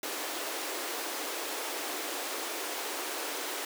pink high-pass noise, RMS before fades -36 dBFS, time 0.03-3.65 s, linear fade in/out 2 ms, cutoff 300 Hz, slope 48 dB/octave, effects none

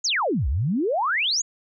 sine exponential two-way sweep, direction down then up, 7100 to 58 to 7100 Hz, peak -20 dBFS, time 0.04-1.42 s, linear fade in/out 10 ms, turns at 0.48 s, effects none

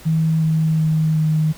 sine tone with pitch steps, 160 / 158.62 / 157.25 / 155.89 Hz, D#3 / D#3 / D#3 / D#3, +49 / +34 / +19 / +4 cents, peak -14 dBFS, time 0.05-1.53 s, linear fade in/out 20 ms, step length 370 ms, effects pink hiss -42 dBFS RMS until 1.57 s

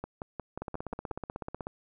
two click trains, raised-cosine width 1 ms, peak -22 / -22 dBFS, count 7 / 18, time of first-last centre 0.04-1.111 / 0.62-1.669 s, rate 5.6 / 16.2 Hz, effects none

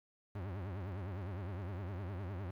40% pulse tone with vibrato, 94.2 Hz, F#2, 32 cents sharp, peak -39 dBFS, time 0.35-2.51 s, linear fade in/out 5 ms, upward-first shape triangle, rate 9.8 Hz, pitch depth 210 cents each way, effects low-pass 2000 Hz 12 dB/octave + 11-bit

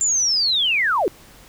sine linear sweep, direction down, 7310 to 313.6 Hz, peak -16 dBFS, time 0.01-1.08 s, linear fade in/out 0 ms, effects pink hiss -47 dBFS RMS until 1.48 s

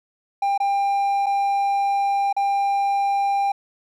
triangle tone with dropouts, 797 Hz, G5, 28 cents sharp, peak -16 dBFS, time 0.42-3.52 s, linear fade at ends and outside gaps 5 ms, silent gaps 0.578-0.601 / 1.261-1.265 / 2.328-2.365 s, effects none

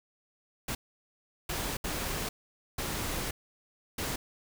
pink noise bursts at uneven times, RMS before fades -34 dBFS, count 5, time 0.68-0.75 / 1.49-1.77 / 1.84-2.29 / 2.78-3.31 / 3.98-4.16 s, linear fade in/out 5 ms, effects none

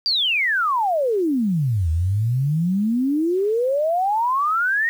sine exponential two-way sweep, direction down then up, 4821 to 77.78 to 1900 Hz, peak -17 dBFS, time 0.06-4.89 s, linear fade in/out 0 ms, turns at 1.9 s, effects 8-bit

